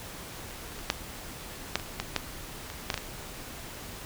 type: clicks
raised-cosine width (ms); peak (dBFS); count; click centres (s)
0.2; -27 / -25 / -6 / -7 / -22 / -12 / -8 / -21 / -9 / -11 / -15; 11; 0.509 / 0.79 / 0.901 / 1.756 / 1.798 / 2 / 2.163 / 2.701 / 2.902 / 2.942 / 2.977
effects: pink hiss -42 dBFS RMS until 4.05 s